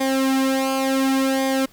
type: tone with flanger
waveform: sawtooth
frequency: 266.8 Hz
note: C4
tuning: 34 cents sharp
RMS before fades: -20 dBFS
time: 0-1.66 s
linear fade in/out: 10 ms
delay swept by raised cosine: 0.72 to 3.22 ms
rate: 0.69 Hz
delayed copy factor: -0.75
effects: pink hiss -52 dBFS RMS until 1.72 s